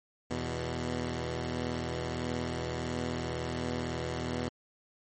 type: tone pair together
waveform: 10% pulse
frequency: 81.83 / 123.47 Hz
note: E2 / B2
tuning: -12 / 0 cents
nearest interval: perfect fifth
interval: 712 cents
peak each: -27 dBFS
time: 0.3-4.49 s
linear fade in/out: 10 ms
effects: MP3 32 kbps